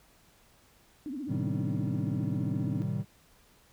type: tone with vibrato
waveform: sine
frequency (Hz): 275.8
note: C#4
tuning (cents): -9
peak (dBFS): -34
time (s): 1.06-2.82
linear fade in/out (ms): 0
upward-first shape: triangle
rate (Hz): 15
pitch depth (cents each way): 250
type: chord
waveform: triangle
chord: A half-diminished seventh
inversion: none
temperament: equal with one note detuned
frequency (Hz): 110 / 130.81 / 155.56 / 193.3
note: A2 / C3 / Eb3 / G3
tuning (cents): 0 / 0 / 0 / -24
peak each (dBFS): -33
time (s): 1.27-3.05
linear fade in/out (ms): 50
effects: pink hiss -62 dBFS RMS until 3.72 s